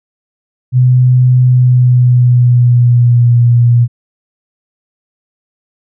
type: tone with pitch glide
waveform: sine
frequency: 126.2 to 119.67 Hz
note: B2 to A#2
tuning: +38 to +46 cents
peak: -4 dBFS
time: 0.72-3.88 s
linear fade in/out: 50 ms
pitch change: -92 cents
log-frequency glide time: 1.43-3.37 s
effects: none